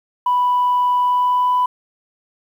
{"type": "tone with pitch glide", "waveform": "sine", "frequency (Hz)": [987.8, 994.7], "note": ["B5", "B5"], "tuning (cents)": [0, 12], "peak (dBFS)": -12, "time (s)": [0.26, 1.66], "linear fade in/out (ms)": 5, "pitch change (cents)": 12, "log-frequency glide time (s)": [1.01, 1.54], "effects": ["tanh soft clip ceiling -10 dBFS", "8-bit"]}